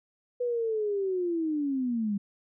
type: linear sweep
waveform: sine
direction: down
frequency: 495.4 to 196 Hz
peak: -26 dBFS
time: 0.4-2.18 s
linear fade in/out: 10 ms
effects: none